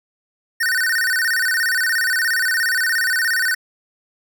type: tone with vibrato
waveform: square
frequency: 1661.2 Hz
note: G#6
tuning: in tune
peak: -17 dBFS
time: 0.6-3.55 s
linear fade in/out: 10 ms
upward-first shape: square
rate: 17 Hz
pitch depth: 170 cents each way
effects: none